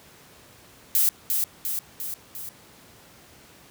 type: noise with echo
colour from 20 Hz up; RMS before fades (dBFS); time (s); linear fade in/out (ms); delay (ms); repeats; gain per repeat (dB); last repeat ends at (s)
violet; -20; 0.95-1.09; 0; 350; 4; -4; 2.49
effects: pink hiss -51 dBFS RMS until 3.7 s + high-pass 80 Hz 12 dB/octave